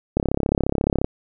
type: click train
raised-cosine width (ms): 2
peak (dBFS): -6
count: 31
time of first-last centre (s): 0.17-1.045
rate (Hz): 34.3
effects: none